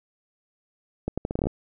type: accelerating click train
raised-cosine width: 2 ms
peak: -13 dBFS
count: 10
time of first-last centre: 1.08-1.47 s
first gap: 96 ms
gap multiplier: 0.78
effects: none